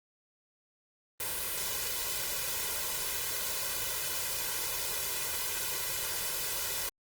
white noise with comb filter, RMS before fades -34 dBFS, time 1.2-6.89 s, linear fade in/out 2 ms, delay 2 ms, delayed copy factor +0.7, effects Opus 32 kbps

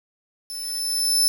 25% pulse tone with level ramp, 5274 Hz, E8, in tune, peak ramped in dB -26 to -10 dBFS, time 0.5-1.28 s, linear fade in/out 0 ms, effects 7-bit

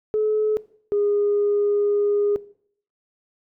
sine tone pair in turn, 428.9 / 410.4 Hz, A4 / G#4, -44 / -21 cents, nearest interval minor second, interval 77 cents, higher first, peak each -17 dBFS, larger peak neither, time 0.14-0.57 / 0.92-2.36 s, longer second, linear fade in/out 0 ms, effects noise-tail reverb RT60 0.6 s tail -19 dB re dry + tanh soft clip ceiling -13 dBFS

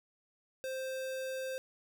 square tone, 524 Hz, C5, 2 cents sharp, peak -37 dBFS, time 0.64-1.58 s, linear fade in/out 0 ms, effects none

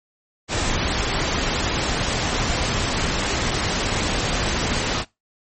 pink noise, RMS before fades -22 dBFS, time 0.48-5.05 s, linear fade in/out 50 ms, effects noise-tail reverb RT60 0.2 s tail -21 dB re dry + MP3 32 kbps

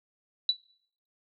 sine tone with exponential decay, 3951 Hz, B7, in tune, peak -17 dBFS, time 0.49-0.57 s, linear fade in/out 2 ms, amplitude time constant 17 ms, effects noise-tail reverb RT60 0.6 s tail -22 dB re dry

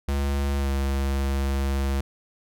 square tone with pitch glide, 70 to 68.4 Hz, C#2 to C#2, +18 to -23 cents, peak -23 dBFS, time 0.08-2.01 s, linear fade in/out 5 ms, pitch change -41 cents, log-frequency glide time 0.58-0.69 s, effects none

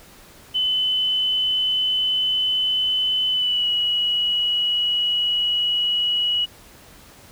sine tone with pitch glide, 3023 to 2920 Hz, F#7 to F#7, +36 to -24 cents, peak -18 dBFS, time 0.54-6.46 s, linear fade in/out 20 ms, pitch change -60 cents, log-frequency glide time 3.3-3.69 s, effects pink hiss -47 dBFS RMS until 7.31 s

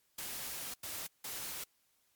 white noise bursts at uneven times, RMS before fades -42 dBFS, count 3, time 0.18-0.74 / 0.83-1.07 / 1.24-1.64 s, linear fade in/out 5 ms, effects white hiss -74 dBFS RMS until 2.15 s + MP3 96 kbps

